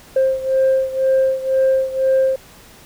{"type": "beating tone pair", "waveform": "sine", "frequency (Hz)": [528, 530], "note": ["C5", "C5"], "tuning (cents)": [16, 22], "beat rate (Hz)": 2, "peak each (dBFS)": [-14, -17], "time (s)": [0.16, 2.36], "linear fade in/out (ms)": 5, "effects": ["tanh soft clip ceiling -9 dBFS", "pink hiss -44 dBFS RMS until 2.85 s"]}